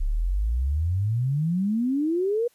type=exponential sweep; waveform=sine; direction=up; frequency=33 to 489.8 Hz; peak=-21 dBFS; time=0-2.48 s; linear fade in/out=10 ms; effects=white hiss -63 dBFS RMS until 2.54 s + resampled to 32000 Hz